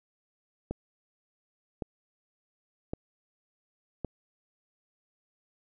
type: click train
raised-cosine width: 2 ms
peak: -19 dBFS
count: 4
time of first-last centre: 0.71-4.047 s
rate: 0.899 Hz
effects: none